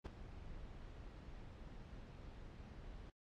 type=noise with ADSR envelope; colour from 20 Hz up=brown; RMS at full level=-39 dBFS; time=0.04-3.1 s; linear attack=25 ms; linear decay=5 ms; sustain=-14 dB; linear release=3 ms; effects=low-pass 5000 Hz 12 dB/octave + AAC 48 kbps